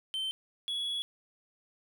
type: tone pair in turn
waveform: triangle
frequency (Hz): 3099 / 3370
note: G7 / G#7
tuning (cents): -21 / +25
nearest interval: minor second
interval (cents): 146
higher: second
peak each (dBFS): -30 / -30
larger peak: neither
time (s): 0.14-0.31 / 0.68-1.02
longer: second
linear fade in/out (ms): 0
effects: none